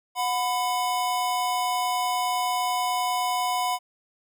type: tone pair together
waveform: square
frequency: 729.5 / 1000 Hz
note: F#5 / B5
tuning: -25 / +21 cents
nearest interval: perfect fourth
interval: 546 cents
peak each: -27 dBFS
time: 0.15-3.79 s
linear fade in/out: 50 ms
effects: none